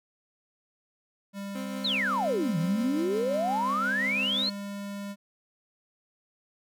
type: tone with pitch glide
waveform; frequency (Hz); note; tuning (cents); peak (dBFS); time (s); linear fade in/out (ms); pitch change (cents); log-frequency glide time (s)
square; 198.8 to 200.9; G3 to G3; +25 to +43; -35; 1.33-5.16; 50; +18; 2.9-4.5
type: tone with tremolo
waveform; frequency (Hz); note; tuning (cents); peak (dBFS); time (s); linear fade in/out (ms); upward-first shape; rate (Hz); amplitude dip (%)
30% pulse; 261.6; C4; 0; -32; 1.55-4.49; 2; triangle; 5.7; 40
type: exponential two-way sweep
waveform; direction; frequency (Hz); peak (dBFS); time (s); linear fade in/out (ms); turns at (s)
sine; down then up; 4368 to 155.56 to 4368; -25; 1.84-4.5; 10; 2.58
effects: none